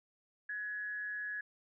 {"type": "tone with amplitude modulation", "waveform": "sine", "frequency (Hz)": 1685, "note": "G#6", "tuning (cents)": 25, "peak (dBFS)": -35, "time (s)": [0.49, 1.41], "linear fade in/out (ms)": 5, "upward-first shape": "sine", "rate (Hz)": 196, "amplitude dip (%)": 45, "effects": []}